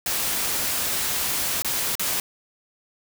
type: noise with dropouts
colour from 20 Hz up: white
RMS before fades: -25 dBFS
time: 0.06-2.2 s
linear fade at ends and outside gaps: 1 ms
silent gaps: 1.621-1.646 / 1.953-1.995 s
effects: none